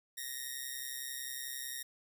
5% pulse tone with amplitude modulation, 1864.7 Hz, A#6, in tune, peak -26 dBFS, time 0.17-1.83 s, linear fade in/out 10 ms, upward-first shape sine, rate 131 Hz, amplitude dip 65%, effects none

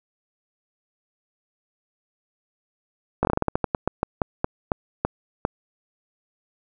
slowing click train, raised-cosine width 1 ms, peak -6 dBFS, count 18, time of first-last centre 3.23-5.451 s, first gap 19 ms, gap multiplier 1.21, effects none

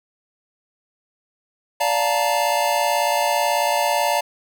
square chord, Bb major seventh, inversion first, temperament just, 582.7 / 699.2 / 874.1 / 932.3 Hz, D5 / F5 / A5 / Bb5, -14 / +2 / -12 / 0 cents, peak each -24 dBFS, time 1.8-4.21 s, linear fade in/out 10 ms, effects none

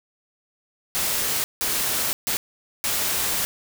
white noise bursts at uneven times, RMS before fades -24 dBFS, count 4, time 0.95-1.44 / 1.61-2.13 / 2.27-2.37 / 2.84-3.45 s, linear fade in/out 0 ms, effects none

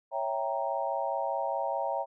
sine chord, C# diminished seventh, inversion none, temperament equal, 554.4 / 659.3 / 784 / 932.3 Hz, C#5 / E5 / G5 / Bb5, 0 / 0 / 0 / 0 cents, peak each -34 dBFS, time 0.11-2.06 s, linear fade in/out 50 ms, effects none

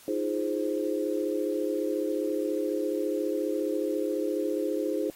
sine chord, F minor seventh, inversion third, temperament equal with one note detuned, 311.1 / 345.6 / 415.3 / 523.3 Hz, Eb4 / F4 / Ab4 / C5, 0 / -18 / 0 / 0 cents, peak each -31 / -33 / -31 / -32 dBFS, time 0.08-5.1 s, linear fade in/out 2 ms, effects white hiss -53 dBFS RMS until 5.15 s + AAC 48 kbps

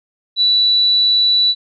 sine tone, 3951 Hz, B7, in tune, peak -10 dBFS, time 0.36-1.55 s, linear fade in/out 50 ms, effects none

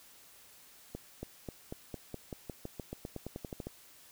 accelerating click train, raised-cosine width 2 ms, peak -26 dBFS, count 19, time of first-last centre 0.95-3.67 s, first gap 280 ms, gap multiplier 0.92, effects white hiss -58 dBFS RMS until 4.11 s

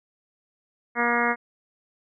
harmonic tone, 238.2 Hz, A#3, 38 cents sharp, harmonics 1 / 2 / 3 / 4 / 5 / 6 / 7 / 8 / 9, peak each -29 / -29 / -29 / -29 / -29 / -29 / -29 / -29 / -29 dBFS, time 0.95-1.36 s, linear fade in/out 50 ms, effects none

